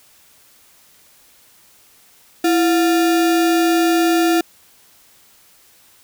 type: tone with sample-and-hold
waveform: sine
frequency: 333.2 Hz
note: E4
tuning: 19 cents sharp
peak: -12 dBFS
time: 2.44-4.41 s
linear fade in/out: 5 ms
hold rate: 1050 Hz
effects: white hiss -51 dBFS RMS until 6.03 s